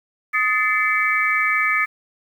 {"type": "tone cluster", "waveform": "sine", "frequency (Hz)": [1253, 1754, 2079, 2283], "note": ["D#6", "A6", "C7", "D7"], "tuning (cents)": [12, -6, -12, -50], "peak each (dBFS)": -22, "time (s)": [0.33, 1.86], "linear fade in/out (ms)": 20, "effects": ["8-bit"]}